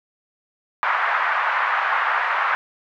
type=band-pass noise; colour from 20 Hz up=white; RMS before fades=-21 dBFS; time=0.83-2.55 s; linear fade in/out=0 ms; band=840 to 1700 Hz; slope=24 dB/octave; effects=none